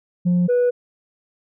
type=tone pair in turn; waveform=sine; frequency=177.3 / 490 Hz; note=F3 / B4; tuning=+26 / -14 cents; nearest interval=octave + tritone; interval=1760 cents; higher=second; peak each=-12 dBFS; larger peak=neither; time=0.25-0.48 / 0.48-0.71 s; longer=neither; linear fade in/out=20 ms; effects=tanh soft clip ceiling -13 dBFS